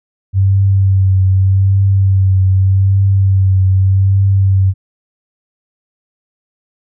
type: tone with vibrato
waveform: sine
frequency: 96.2 Hz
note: G2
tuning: 32 cents flat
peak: -7 dBFS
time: 0.33-4.74 s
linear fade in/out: 50 ms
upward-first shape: triangle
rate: 0.83 Hz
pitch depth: 34 cents each way
effects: none